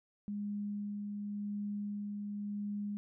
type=tone with tremolo; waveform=sine; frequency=205.3 Hz; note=G#3; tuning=20 cents flat; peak=-35 dBFS; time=0.28-2.97 s; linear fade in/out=0 ms; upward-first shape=sine; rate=0.91 Hz; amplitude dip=25%; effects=none